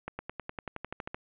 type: accelerating click train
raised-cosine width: 0.5 ms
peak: -21 dBFS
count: 13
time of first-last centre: 0.08-1.145 s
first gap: 110 ms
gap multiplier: 0.96
effects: resampled to 8000 Hz + 8-bit